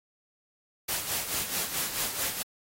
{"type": "noise with tremolo", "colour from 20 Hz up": "white", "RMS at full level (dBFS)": -29, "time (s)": [0.88, 2.43], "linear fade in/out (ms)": 10, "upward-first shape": "sine", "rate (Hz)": 4.6, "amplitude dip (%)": 60, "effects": ["AAC 48 kbps"]}